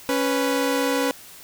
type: tone pair together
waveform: sawtooth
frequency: 277.2 / 493.9 Hz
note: C#4 / B4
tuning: 0 / 0 cents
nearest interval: minor seventh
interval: 1000 cents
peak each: -19 dBFS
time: 0.09-1.11 s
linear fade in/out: 0 ms
effects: white hiss -44 dBFS RMS until 1.43 s